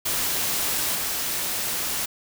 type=noise with level steps; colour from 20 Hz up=white; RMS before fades=-25 / -27 dBFS; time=0.05-2.06 s; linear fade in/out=10 ms; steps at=0.95 s; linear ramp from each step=5 ms; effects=none